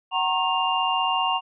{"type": "tone cluster", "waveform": "sine", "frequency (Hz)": [753, 928, 1083, 2800], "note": ["F#5", "A#5", "C#6", "F7"], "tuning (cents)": [30, -8, -41, 4], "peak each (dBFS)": -26, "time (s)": [0.11, 1.41], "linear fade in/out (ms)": 50, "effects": []}